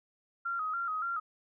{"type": "tone with vibrato", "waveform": "sine", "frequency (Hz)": 1318.5, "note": "E6", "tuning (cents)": 0, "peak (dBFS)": -31, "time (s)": [0.45, 1.2], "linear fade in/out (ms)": 10, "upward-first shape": "square", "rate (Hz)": 3.5, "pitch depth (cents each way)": 78, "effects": []}